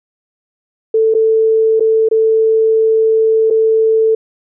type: tone with dropouts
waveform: sine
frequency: 443.2 Hz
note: A4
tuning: 13 cents sharp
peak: -8 dBFS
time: 0.94-4.15 s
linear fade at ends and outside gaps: 5 ms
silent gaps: 1.141-1.148 / 1.797-1.805 / 2.088-2.112 / 3.502-3.507 s
effects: none